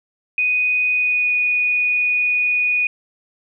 sine tone with pitch glide, 2489 to 2469 Hz, D#7 to D#7, 0 to -14 cents, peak -15 dBFS, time 0.38-2.87 s, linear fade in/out 2 ms, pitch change -14 cents, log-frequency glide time 0.92-1.33 s, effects none

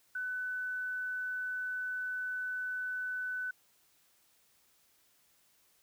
sine tone, 1500 Hz, F#6, 23 cents sharp, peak -34 dBFS, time 0.15-3.51 s, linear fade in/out 5 ms, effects white hiss -69 dBFS RMS until 5.82 s

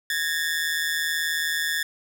sawtooth ring-modulated tone, 1745 Hz, A6, 15 cents flat, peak -17 dBFS, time 0.1-1.83 s, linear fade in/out 2 ms, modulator 79.3 Hz, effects none

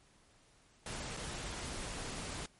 pink noise with dropouts, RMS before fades -42 dBFS, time 0.86-2.46 s, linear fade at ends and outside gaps 2 ms, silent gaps 1.167-1.171 s, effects pink hiss -66 dBFS RMS until 2.59 s + MP3 48 kbps

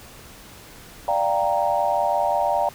sine chord, G minor seventh, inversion second, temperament equal with one note detuned, 589 / 698.5 / 784 / 932.3 Hz, D5 / F5 / G5 / Bb5, +5 / 0 / 0 / 0 cents, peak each -24 dBFS, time 1.08-2.69 s, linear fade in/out 2 ms, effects pink hiss -44 dBFS RMS until 2.74 s

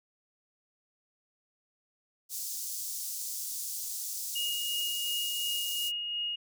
pink high-pass noise, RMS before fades -37 dBFS, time 2.29-5.92 s, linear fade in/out 50 ms, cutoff 5500 Hz, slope 24 dB/octave
sine tone with tremolo, 2866 Hz, F7, 44 cents sharp, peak -30 dBFS, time 4.35-6.36 s, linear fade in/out 10 ms, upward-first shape sine, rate 2.8 Hz, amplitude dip 30%
effects none

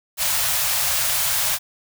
white band-stop noise, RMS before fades -21 dBFS, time 0.17-1.59 s, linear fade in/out 50 ms, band 150 to 560 Hz, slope 48 dB/octave, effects none

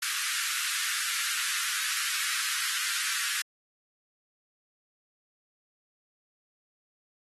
pink high-pass noise, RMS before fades -31 dBFS, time 0.02-3.42 s, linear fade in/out 5 ms, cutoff 1300 Hz, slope 48 dB/octave, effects AAC 32 kbps

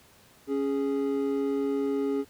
triangle tone pair together, 277.2 / 415.3 Hz, C#4 / G#4, 0 / 0 cents, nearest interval perfect fifth, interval 700 cents, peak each -26 dBFS, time 0.47-2.25 s, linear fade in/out 50 ms, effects pink hiss -57 dBFS RMS until 2.29 s + high-pass 60 Hz 12 dB/octave

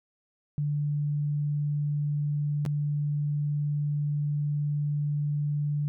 sine tone with dropouts, 146.83 Hz, D3, in tune, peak -25 dBFS, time 0.58-5.88 s, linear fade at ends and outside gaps 0 ms, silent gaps 2.652-2.662 s, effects none

